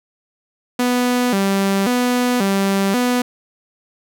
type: tone with vibrato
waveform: sawtooth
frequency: 220 Hz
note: A3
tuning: in tune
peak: -11 dBFS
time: 0.79-3.22 s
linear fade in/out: 5 ms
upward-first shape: square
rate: 0.93 Hz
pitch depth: 200 cents each way
effects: none